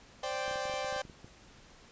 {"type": "chord", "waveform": "sawtooth", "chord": "C suspended second", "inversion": "none", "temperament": "equal", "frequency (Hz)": [523.3, 587.3, 784], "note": ["C5", "D5", "G5"], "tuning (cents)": [0, 0, 0], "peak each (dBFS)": -34, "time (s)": [0.23, 1.02], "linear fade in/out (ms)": 5}
{"type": "clicks", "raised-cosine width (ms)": 3, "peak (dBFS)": -37, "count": 12, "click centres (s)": [0.48, 0.512, 0.558, 0.655, 0.697, 0.739, 0.846, 0.926, 0.963, 1.052, 1.098, 1.245]}
{"effects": ["pink hiss -57 dBFS RMS until 1.91 s", "resampled to 16000 Hz"]}